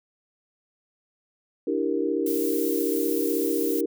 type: chord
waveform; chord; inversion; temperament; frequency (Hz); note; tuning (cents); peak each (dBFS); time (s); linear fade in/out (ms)
sine; E half-diminished seventh; third; equal; 293.7 / 329.6 / 392 / 466.2; D4 / E4 / G4 / Bb4; 0 / 0 / 0 / 0; -28; 1.67-3.86; 5
type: noise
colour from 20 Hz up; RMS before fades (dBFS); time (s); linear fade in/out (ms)
violet; -33; 2.26-3.81; 5
effects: none